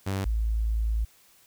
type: tone pair in turn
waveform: sawtooth / sine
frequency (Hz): 97 / 54.99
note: G2 / A1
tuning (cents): -18 / 0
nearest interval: minor seventh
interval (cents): 982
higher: first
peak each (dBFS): -23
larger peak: neither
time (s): 0.06-0.25 / 0.25-1.05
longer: second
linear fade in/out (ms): 10
effects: white hiss -59 dBFS RMS until 1.46 s